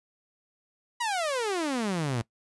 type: exponential sweep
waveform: sawtooth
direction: down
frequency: 990 to 110 Hz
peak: -23 dBFS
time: 1-2.22 s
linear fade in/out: 10 ms
effects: noise-tail reverb RT60 0.1 s tail -21 dB re dry + resampled to 24000 Hz